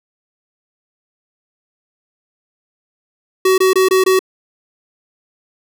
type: tone bursts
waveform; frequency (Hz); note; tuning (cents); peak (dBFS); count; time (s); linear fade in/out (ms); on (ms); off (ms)
square; 376.4; F#4; +30; -10; 5; 3.45-4.192; 5; 130; 23
effects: none